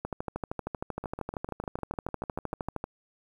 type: two click trains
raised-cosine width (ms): 1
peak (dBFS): -18 / -23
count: 37 / 12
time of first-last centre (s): 0.05-2.841 / 1.04-2.687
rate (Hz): 12.9 / 6.68
effects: 9-bit